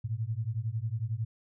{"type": "beating tone pair", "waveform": "sine", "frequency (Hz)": [106.5, 117.5], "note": ["G#2", "A#2"], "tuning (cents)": [44, 14], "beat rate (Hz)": 11, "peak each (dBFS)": [-33, -33], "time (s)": [0.04, 1.25], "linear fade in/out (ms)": 10, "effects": []}